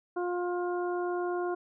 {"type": "harmonic tone", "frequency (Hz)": 354.4, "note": "F4", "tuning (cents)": 25, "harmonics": [1, 2, 3, 4], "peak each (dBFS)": [-30, -36, -40, -42], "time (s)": [0.16, 1.55], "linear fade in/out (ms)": 10, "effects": []}